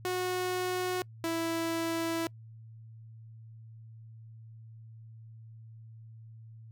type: tone pair in turn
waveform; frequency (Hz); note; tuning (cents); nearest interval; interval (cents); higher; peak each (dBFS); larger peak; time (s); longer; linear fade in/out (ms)
sawtooth; 365.1 / 330.3; F#4 / E4; -23 / +4; major second; 173; first; -26; neither; 0.05-1.02 / 1.24-2.27; second; 0
effects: noise-tail reverb RT60 0.1 s tail -26 dB re dry + added 112 Hz sine -47 dBFS peak until 6.71 s